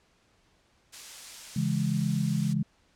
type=noise; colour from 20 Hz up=blue; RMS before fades=-38 dBFS; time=0.92-2.54 s; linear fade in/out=20 ms
type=chord; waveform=sine; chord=C# minor; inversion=none; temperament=just; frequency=138.59 / 166.31 / 207.9 Hz; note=C#3 / E3 / G#3; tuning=0 / +16 / +2 cents; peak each=-29 dBFS; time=1.56-2.63 s; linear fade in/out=5 ms
effects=pink hiss -66 dBFS RMS until 2.95 s + low-pass 7000 Hz 12 dB/octave